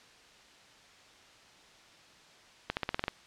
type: accelerating click train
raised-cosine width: 0.3 ms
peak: -14 dBFS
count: 8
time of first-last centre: 2.7-3.081 s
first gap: 69 ms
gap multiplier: 0.92
effects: white hiss -57 dBFS RMS until 3.26 s + low-pass 5000 Hz 12 dB/octave